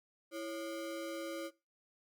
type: ring-modulated tone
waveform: square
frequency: 441.7 Hz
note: A4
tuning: 7 cents sharp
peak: -37 dBFS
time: 0.31-1.51 s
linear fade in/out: 50 ms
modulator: 110 Hz
effects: noise-tail reverb RT60 0.3 s tail -22 dB re dry + Opus 48 kbps